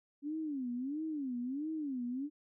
sine tone with vibrato, 277.2 Hz, C#4, in tune, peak -35 dBFS, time 0.22-2.3 s, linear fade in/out 50 ms, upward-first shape sine, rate 1.5 Hz, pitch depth 240 cents each way, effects none

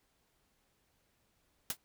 white noise with exponential decay, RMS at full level -30 dBFS, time 1.7-1.77 s, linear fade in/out 2 ms, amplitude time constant 15 ms, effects pink hiss -75 dBFS RMS until 1.84 s

